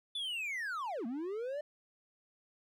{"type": "linear two-way sweep", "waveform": "triangle", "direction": "down then up", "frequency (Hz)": [3520, 217.1, 606], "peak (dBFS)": -34, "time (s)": [0.15, 1.61], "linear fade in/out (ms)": 5, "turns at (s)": 1.06, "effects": []}